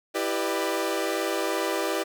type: chord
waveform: sawtooth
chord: E minor seventh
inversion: none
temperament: equal with one note detuned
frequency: 329.6 / 392 / 493.9 / 596.6 Hz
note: E4 / G4 / B4 / D5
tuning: 0 / 0 / 0 / +27 cents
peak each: -27 / -26 / -28 / -27 dBFS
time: 0.14-2.04 s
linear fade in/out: 20 ms
effects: none